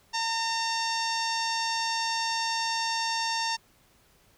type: tone with low-pass filter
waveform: sawtooth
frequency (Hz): 910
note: A#5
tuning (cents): -42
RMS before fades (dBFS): -29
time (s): 0.13-3.57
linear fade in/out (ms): 20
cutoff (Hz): 5600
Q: 4.1
effects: pink hiss -62 dBFS RMS until 4.37 s